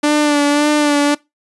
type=tone with vibrato; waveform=sawtooth; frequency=293.7 Hz; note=D4; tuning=in tune; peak=-7 dBFS; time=0.03-1.15 s; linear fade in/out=10 ms; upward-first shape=sine; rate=1.8 Hz; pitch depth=33 cents each way; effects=noise-tail reverb RT60 0.2 s tail -22 dB re dry + resampled to 24000 Hz